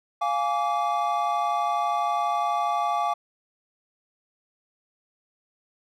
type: chord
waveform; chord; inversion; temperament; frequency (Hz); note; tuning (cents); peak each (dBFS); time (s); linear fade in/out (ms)
triangle; D diminished; first; equal with one note detuned; 698.5 / 830.6 / 1155.8; F5 / Ab5 / D6; 0 / 0 / -28; -25; 0.21-3.14; 10
effects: none